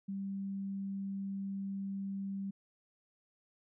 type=tone; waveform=sine; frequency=196 Hz; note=G3; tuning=in tune; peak=-36 dBFS; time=0.08-2.51 s; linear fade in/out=10 ms; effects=none